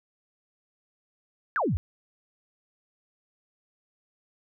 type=exponential sweep; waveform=sine; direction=down; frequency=1760 to 66.8 Hz; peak=-23 dBFS; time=1.56-1.77 s; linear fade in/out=0 ms; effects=none